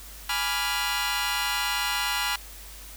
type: chord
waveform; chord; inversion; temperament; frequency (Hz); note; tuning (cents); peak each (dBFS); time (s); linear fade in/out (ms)
15% pulse; G# diminished seventh; none; equal; 830.6 / 987.8 / 1174.7 / 1396.9; G#5 / B5 / D6 / F6; 0 / 0 / 0 / 0; -25 / -23 / -29 / -23; 0.29-2.36; 5
effects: added 50 Hz sine -44 dBFS peak until 2.96 s + white hiss -45 dBFS RMS until 2.96 s

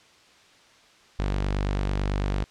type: tone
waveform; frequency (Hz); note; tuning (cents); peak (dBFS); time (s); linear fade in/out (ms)
sawtooth; 49.03; G1; +1; -20; 1.19-2.44; 0
effects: white hiss -55 dBFS RMS until 2.5 s + low-pass 5000 Hz 12 dB/octave

